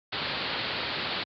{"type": "low-pass noise", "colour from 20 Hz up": "white", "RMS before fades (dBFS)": -32, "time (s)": [0.12, 1.24], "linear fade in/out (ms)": 10, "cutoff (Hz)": 4600, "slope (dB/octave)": 96, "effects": ["high-pass 80 Hz 12 dB/octave"]}